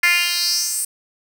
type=tone with high-pass filter sweep; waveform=10% pulse; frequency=349.2 Hz; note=F4; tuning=in tune; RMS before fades=-19 dBFS; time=0.03-0.85 s; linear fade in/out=5 ms; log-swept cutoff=2000 to 9200 Hz; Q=3.8; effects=none